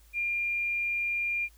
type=tone; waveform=sine; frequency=2400 Hz; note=D7; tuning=37 cents sharp; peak=-27 dBFS; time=0.13-1.49 s; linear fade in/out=50 ms; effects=added 54 Hz sine -55 dBFS peak until 1.57 s + white hiss -63 dBFS RMS until 1.57 s